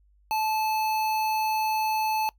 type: tone with notch filter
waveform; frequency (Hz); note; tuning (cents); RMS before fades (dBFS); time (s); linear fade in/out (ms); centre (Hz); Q
square; 870; A5; -20; -26; 0.31-2.29; 0; 7600; 1.7
effects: noise-tail reverb RT60 0.1 s tail -22 dB re dry + added 50 Hz sine -58 dBFS peak until 2.38 s